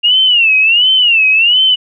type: tone with vibrato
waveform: sine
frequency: 2794 Hz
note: F7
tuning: in tune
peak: -6 dBFS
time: 0.03-1.76 s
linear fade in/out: 20 ms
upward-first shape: sine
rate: 1.4 Hz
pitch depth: 170 cents each way
effects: none